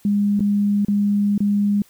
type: tone with dropouts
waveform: sine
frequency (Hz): 203.9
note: G#3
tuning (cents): -32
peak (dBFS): -15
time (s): 0.05-1.82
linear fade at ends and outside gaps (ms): 2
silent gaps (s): 0.395-0.405 / 0.849-0.883 / 1.379-1.404
effects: white hiss -54 dBFS RMS until 1.89 s